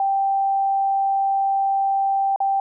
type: tone with dropouts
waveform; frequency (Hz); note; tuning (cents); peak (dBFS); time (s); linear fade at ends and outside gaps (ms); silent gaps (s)
sine; 784; G5; 0; -17; 0-2.6; 2; 2.361-2.403
effects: none

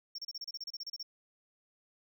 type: tone bursts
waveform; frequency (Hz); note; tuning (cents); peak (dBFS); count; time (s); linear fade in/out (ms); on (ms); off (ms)
triangle; 5480; F8; -34; -37; 14; 0.15-1.029; 5; 34; 31
effects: none

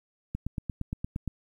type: click train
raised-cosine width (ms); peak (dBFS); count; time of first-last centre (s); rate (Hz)
5; -19; 9; 0.35-1.277; 8.63
effects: 10-bit

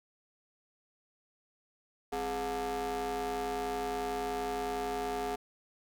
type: ring-modulated tone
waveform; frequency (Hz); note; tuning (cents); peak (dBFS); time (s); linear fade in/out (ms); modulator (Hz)
35% pulse; 153.6; D#3; -22; -28; 2.12-5.36; 10; 569
effects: none

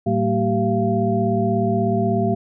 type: tone cluster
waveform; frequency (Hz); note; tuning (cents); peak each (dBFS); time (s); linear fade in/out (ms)
sine; 112.8 / 192.8 / 229.3 / 387.2 / 686; A2 / G3 / A#3 / G4 / F5; +44 / -28 / -28 / -21 / -31; -23; 0.06-2.35; 10
effects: none

